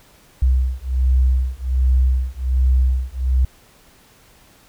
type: beating tone pair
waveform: sine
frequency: 63.4 / 64.7 Hz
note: B1 / C2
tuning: +46 / -19 cents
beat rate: 1.3 Hz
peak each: -17 dBFS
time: 0.42-3.45 s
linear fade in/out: 5 ms
effects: pink hiss -51 dBFS RMS until 4.68 s